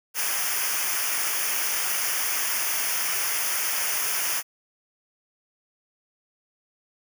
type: noise with comb filter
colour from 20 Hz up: white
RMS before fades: -26 dBFS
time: 0.14-4.43 s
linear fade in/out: 50 ms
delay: 0.25 ms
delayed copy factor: -0.85
effects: none